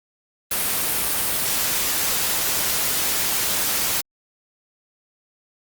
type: noise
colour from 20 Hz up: white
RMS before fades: -22 dBFS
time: 0.51-4.01 s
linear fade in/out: 5 ms
effects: Opus 32 kbps